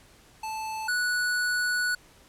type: tone pair in turn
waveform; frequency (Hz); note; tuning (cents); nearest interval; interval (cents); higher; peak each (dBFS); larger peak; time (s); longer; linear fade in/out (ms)
square; 876 / 1473.3; A5 / F#6; -8 / -8; major sixth; 900; second; -32 / -25; second; 0.43-0.88 / 0.88-1.95; second; 5
effects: pink hiss -56 dBFS RMS until 2.28 s + low-pass 12000 Hz 12 dB/octave